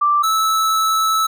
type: tone pair in turn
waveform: sine / square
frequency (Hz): 1174.7 / 1307.9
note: D6 / E6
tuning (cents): 0 / -14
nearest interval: major second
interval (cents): 186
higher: second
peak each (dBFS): -12 / -15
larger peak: first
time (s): 0.01-0.23 / 0.23-1.27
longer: second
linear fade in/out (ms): 10
effects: none